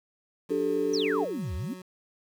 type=tone with pitch glide; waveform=25% pulse; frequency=179.5 to 184.23 Hz; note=F3 to F#3; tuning=+48 to -7 cents; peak=-37 dBFS; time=0.49-1.82 s; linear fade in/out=5 ms; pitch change=+45 cents; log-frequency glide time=0.64-1.39 s
type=chord; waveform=sine; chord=D suspended fourth; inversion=none; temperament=equal; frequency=293.7 / 392 / 440 Hz; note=D4 / G4 / A4; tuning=0 / 0 / 0 cents; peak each=-30 / -30 / -27 dBFS; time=0.5-1.25 s; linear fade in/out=10 ms
type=exponential two-way sweep; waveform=sine; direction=down then up; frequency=6240 to 70.2 to 304.4 Hz; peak=-30 dBFS; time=0.93-1.74 s; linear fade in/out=10 ms; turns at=1.55 s
effects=9-bit